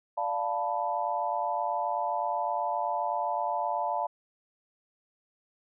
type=chord; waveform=sine; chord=B half-diminished seventh; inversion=first; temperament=equal; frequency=587.3 / 698.5 / 880 / 987.8 Hz; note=D5 / F5 / A5 / B5; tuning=0 / 0 / 0 / 0 cents; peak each=-35 / -32 / -31 / -34 dBFS; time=0.17-4.07 s; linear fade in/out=10 ms; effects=none